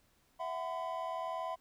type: chord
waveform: triangle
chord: E suspended second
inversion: none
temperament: equal with one note detuned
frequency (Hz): 659.3 / 740 / 1012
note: E5 / F#5 / B5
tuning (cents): 0 / 0 / +42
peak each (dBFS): -38 / -40 / -38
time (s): 0.39-1.56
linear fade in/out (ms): 20
effects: pink hiss -71 dBFS RMS until 1.6 s